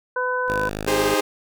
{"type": "harmonic tone", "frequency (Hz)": 502, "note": "B4", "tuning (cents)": 28, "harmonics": [1, 2, 3], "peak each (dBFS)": [-25, -25, -25], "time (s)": [0.16, 0.69], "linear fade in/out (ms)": 5}
{"type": "tone", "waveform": "5% pulse", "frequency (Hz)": 51.91, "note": "G#1", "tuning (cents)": 0, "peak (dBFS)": -16, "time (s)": [0.48, 1.14], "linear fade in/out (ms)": 5}
{"type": "chord", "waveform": "sawtooth", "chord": "Ab major seventh", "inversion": "second", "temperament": "equal with one note detuned", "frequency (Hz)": [311.1, 400, 415.3, 523.3], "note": ["Eb4", "G4", "Ab4", "C5"], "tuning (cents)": [0, 35, 0, 0], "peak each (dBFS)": [-20, -20, -21, -19], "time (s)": [0.87, 1.21], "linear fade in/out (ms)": 10}
{"effects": []}